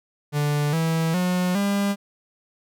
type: tone with pitch steps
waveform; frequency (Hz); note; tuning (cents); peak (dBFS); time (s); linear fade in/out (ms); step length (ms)
45% pulse; 146.83 / 162.92 / 180.77 / 200.6; D3 / E3 / F#3 / G3; 0 / -20 / -40 / +40; -20; 0.32-1.96; 50; 410
effects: none